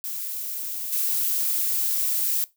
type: noise with level steps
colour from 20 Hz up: violet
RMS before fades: -31 / -24 dBFS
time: 0.04-2.44 s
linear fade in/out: 0 ms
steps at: 0.92 s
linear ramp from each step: 10 ms
effects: noise-tail reverb RT60 0.2 s tail -19 dB re dry